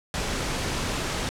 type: noise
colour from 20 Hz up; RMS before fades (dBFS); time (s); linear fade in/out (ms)
pink; -28; 0.14-1.29; 0
effects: low-pass 8000 Hz 12 dB/octave